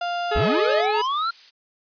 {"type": "tone with pitch glide", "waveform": "35% pulse", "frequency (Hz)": [698.5, 618.7], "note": ["F5", "D#5"], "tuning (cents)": [0, -10], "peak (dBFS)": -22, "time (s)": [0.01, 0.81], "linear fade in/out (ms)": 5, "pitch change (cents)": -210, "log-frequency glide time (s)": [0.34, 0.52]}
{"type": "harmonic tone", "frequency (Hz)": 425.8, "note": "G#4", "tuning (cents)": 43, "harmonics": [1, 2, 3, 4, 5, 6, 7, 8, 9], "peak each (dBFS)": [-23, -31, -30, -32, -39, -41, -41, -40, -39], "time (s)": [0.31, 1.02], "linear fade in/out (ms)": 10}
{"type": "linear sweep", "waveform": "square", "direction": "up", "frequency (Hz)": [30.07, 1400], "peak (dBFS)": -22, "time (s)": [0.35, 1.31], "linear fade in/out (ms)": 10}
{"type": "noise", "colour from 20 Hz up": "violet", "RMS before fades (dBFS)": -34, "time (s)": [0.58, 1.51], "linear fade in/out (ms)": 20}
{"effects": ["resampled to 11025 Hz"]}